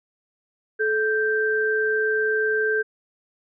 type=tone pair together; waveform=sine; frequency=432.9 / 1568 Hz; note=A4 / G6; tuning=-28 / 0 cents; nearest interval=octave + minor seventh; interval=2228 cents; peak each=-22 dBFS; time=0.79-2.83 s; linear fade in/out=20 ms; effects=none